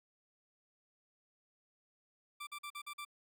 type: tone bursts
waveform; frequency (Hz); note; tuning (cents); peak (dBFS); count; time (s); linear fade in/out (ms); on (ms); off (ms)
20% pulse; 1174.7; D6; 0; -38; 6; 2.4-3.051; 10; 71; 45
effects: none